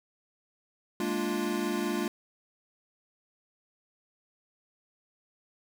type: chord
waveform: square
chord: Bb dominant seventh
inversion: third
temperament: equal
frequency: 207.7 / 233.1 / 293.7 / 349.2 Hz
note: Ab3 / Bb3 / D4 / F4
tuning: 0 / 0 / 0 / 0 cents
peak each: -35 / -36 / -36 / -33 dBFS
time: 1-2.08 s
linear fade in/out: 2 ms
effects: 11-bit